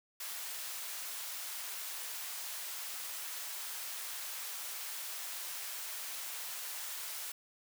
white high-pass noise, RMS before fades -42 dBFS, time 0.2-7.32 s, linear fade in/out 5 ms, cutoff 740 Hz, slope 12 dB/octave, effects none

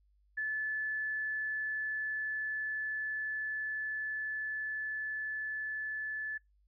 sine tone with level ramp, 1734 Hz, A6, 26 cents flat, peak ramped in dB -32 to -35 dBFS, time 0.37-6.38 s, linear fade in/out 10 ms, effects noise-tail reverb RT60 0.2 s tail -26 dB re dry + added 50 Hz sine -66 dBFS peak until 6.67 s

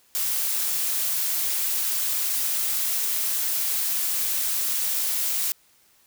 blue noise, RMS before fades -25 dBFS, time 0.15-5.52 s, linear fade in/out 0 ms, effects white hiss -60 dBFS RMS until 6.06 s

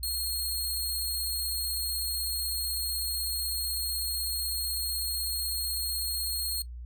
15% pulse tone, 4271 Hz, C8, 35 cents sharp, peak -23 dBFS, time 0.03-6.62 s, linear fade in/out 2 ms, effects noise-tail reverb RT60 0.1 s tail -21 dB re dry + added 60 Hz sine -38 dBFS peak until 6.85 s

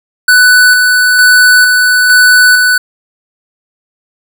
square tone with tremolo, 1492 Hz, F#6, 14 cents sharp, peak -3 dBFS, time 0.28-2.78 s, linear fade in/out 5 ms, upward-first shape square, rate 1.1 Hz, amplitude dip 30%, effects none

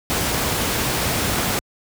pink noise, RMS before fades -21 dBFS, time 0.1-1.59 s, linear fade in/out 0 ms, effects high-pass 60 Hz 12 dB/octave

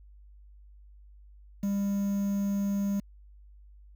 triangle tone with quantisation, 200 Hz, G3, 35 cents sharp, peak -24 dBFS, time 1.63-3 s, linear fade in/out 5 ms, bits 8, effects added 50 Hz sine -50 dBFS peak until 3.95 s

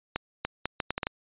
accelerating click train, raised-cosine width 0.3 ms, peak -12 dBFS, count 8, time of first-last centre 0.16-1.069 s, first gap 290 ms, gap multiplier 0.71, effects resampled to 8000 Hz

